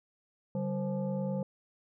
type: tone with frequency modulation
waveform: sine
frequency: 192.3 Hz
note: G3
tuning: 33 cents flat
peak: -30 dBFS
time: 0.55-1.43 s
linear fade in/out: 2 ms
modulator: 335 Hz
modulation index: 1.1
effects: none